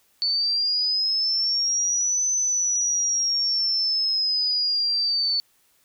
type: linear two-way sweep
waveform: sine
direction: up then down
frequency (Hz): 4471 to 6100 to 4471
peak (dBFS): -20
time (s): 0.22-5.4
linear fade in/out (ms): 0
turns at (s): 2.31
effects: white hiss -63 dBFS RMS until 5.84 s